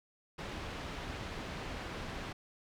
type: low-pass noise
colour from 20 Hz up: pink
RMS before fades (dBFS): -42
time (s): 0.38-2.33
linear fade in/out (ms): 10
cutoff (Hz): 3600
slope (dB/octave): 12
effects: none